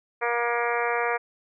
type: harmonic tone with a mistuned harmonic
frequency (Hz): 237.5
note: A#3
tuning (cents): +33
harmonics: 2 / 3 / 4 / 5 / 6 / 7 / 8 / 9 / 10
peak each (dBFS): -28 / -30 / -31 / -32 / -33 / -33 / -34 / -35 / -35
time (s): 0.21-1.18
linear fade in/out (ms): 20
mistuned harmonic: 10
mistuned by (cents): -28
effects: none